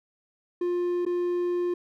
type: tone with dropouts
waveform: triangle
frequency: 352.8 Hz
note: F4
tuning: 18 cents sharp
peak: -22 dBFS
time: 0.61-1.74 s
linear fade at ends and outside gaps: 5 ms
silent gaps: 1.052-1.063 s
effects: none